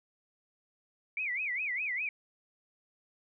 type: tone with vibrato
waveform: sine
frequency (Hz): 2231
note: C#7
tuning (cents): +11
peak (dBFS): -31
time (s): 1.17-2.09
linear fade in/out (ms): 2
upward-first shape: sine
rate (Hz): 4.9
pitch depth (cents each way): 240
effects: none